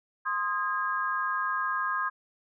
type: chord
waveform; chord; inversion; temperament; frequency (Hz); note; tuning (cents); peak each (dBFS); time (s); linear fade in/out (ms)
sine; Ab major; first; equal with one note detuned; 1046.5 / 1244.5 / 1627; C6 / Eb6 / Ab6; 0 / 0 / -36; -31; 0.25-2.1; 20
effects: none